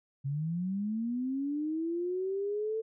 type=linear sweep; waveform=sine; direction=up; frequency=133.6 to 447.8 Hz; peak=-30 dBFS; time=0.24-2.82 s; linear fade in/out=20 ms; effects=none